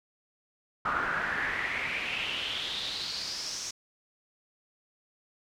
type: noise with band-pass filter sweep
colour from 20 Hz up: brown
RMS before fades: -33 dBFS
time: 0.85-3.71 s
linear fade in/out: 5 ms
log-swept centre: 1300 to 6100 Hz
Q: 5.3
effects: none